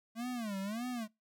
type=tone with vibrato; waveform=square; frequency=220 Hz; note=A3; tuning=in tune; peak=-37 dBFS; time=0.15-1.08 s; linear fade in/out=50 ms; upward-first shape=sine; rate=1.7 Hz; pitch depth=230 cents each way; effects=noise-tail reverb RT60 0.2 s tail -24 dB re dry